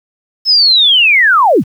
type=linear sweep; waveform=sine; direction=down; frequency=5274 to 80.7 Hz; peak=-5 dBFS; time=0.45-1.64 s; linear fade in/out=50 ms; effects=7-bit